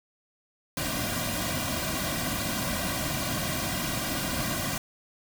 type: noise with comb filter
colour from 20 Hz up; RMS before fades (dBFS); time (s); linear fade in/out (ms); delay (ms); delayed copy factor
pink; -30; 0.77-4.78; 2; 2.3; -0.95
effects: none